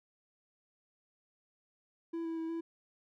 triangle tone with pitch steps, 332.7 / 328.1 / 325.3 / 331.3 Hz, E4 / E4 / E4 / E4, +16 / -8 / -23 / +9 cents, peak -33 dBFS, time 2.13-2.61 s, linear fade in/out 10 ms, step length 120 ms, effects none

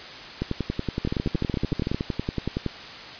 two click trains, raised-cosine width 3 ms, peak -12 / -12 dBFS, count 25 / 13, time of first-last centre 0.42-2.663 / 1.05-1.946 s, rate 10.7 / 13.4 Hz, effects white hiss -39 dBFS RMS until 3.19 s + resampled to 11025 Hz

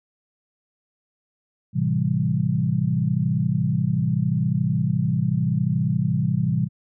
sine chord, A minor seventh, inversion none, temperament equal, 110 / 130.81 / 164.81 / 196 Hz, A2 / C3 / E3 / G3, 0 / 0 / 0 / 0 cents, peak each -27 / -23 / -23 / -26 dBFS, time 1.73-6.69 s, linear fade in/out 50 ms, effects none

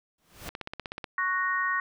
pink noise with exponential growth, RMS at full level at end -37 dBFS, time 0.18-0.49 s, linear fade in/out 5 ms, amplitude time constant 67 ms
click train, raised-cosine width 0.3 ms, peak -19 dBFS, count 10, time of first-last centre 0.49-1.042 s, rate 16.3 Hz
sine chord, F# major, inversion second, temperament equal, 1108.7 / 1480 / 1864.7 Hz, C#6 / F#6 / A#6, 0 / 0 / 0 cents, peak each -29 / -32 / -28 dBFS, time 1.18-1.8 s, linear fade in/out 2 ms
effects none

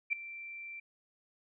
sine tone with ADSR envelope, 2349 Hz, D7, in tune, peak -25 dBFS, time 0.1-0.8 s, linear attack 29 ms, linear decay 3 ms, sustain -17 dB, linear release 7 ms, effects none

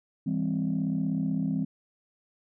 sine chord, C major, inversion first, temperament equal with one note detuned, 164.81 / 200.8 / 261.6 Hz, E3 / G3 / C4, 0 / +42 / 0 cents, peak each -29 dBFS, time 0.26-1.65 s, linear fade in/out 10 ms, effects tanh soft clip ceiling -19 dBFS

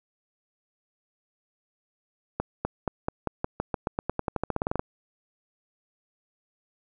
accelerating click train, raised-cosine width 1 ms, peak -12 dBFS, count 22, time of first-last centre 2.4-4.794 s, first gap 250 ms, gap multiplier 0.91, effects none

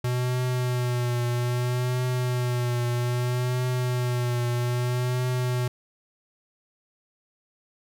square tone with vibrato, 123.47 Hz, B2, in tune, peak -24 dBFS, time 0.04-5.68 s, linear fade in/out 5 ms, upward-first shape triangle, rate 0.62 Hz, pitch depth 40 cents each way, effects none

